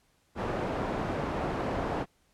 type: low-pass noise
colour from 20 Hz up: white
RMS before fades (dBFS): -32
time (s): 0.35-2.06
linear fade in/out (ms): 50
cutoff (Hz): 760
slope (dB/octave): 12
effects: pink hiss -69 dBFS RMS until 2.33 s + low-pass 12000 Hz 12 dB/octave